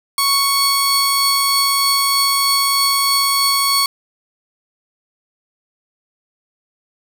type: tone pair together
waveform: sawtooth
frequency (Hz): 1108.7 / 4438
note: C#6 / C#8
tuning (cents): 0 / +1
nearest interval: 2 octaves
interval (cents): 2401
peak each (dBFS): -13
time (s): 0.18-3.86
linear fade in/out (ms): 2
effects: none